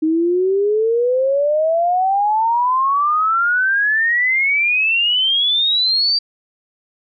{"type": "exponential sweep", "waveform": "sine", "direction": "up", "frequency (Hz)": [310, 4699], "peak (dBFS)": -13, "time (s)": [0.02, 6.19], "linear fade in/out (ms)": 10, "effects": []}